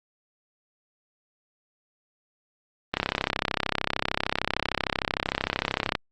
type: click train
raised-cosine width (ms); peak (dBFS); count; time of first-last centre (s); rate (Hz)
0.3; -7; 101; 2.94-5.952; 33.2
effects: Opus 24 kbps